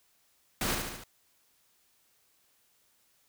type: noise with echo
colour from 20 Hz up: pink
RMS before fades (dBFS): -31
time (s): 0.61-0.75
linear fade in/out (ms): 2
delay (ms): 72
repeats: 4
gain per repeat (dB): -4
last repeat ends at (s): 1.038
effects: white hiss -69 dBFS RMS until 3.28 s